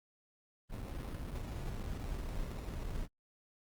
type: noise with sample-and-hold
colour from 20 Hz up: brown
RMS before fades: -40 dBFS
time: 0.69-3.08 s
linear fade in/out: 50 ms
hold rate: 1575 Hz
effects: Opus 24 kbps